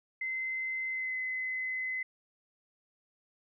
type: tone with pitch glide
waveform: sine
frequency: 2061 to 2036 Hz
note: C7 to C7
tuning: -27 to -48 cents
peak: -32 dBFS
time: 0.21-2.03 s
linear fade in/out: 5 ms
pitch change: -21 cents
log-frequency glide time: 0.89-1.17 s
effects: none